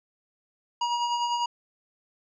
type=tone with tremolo; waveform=square; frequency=955 Hz; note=A#5; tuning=42 cents sharp; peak=-24 dBFS; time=0.81-1.46 s; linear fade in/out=5 ms; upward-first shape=sine; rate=10 Hz; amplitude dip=40%; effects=resampled to 16000 Hz